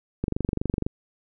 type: click train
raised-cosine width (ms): 3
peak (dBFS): -12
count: 16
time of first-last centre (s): 0.24-0.865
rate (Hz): 24
effects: none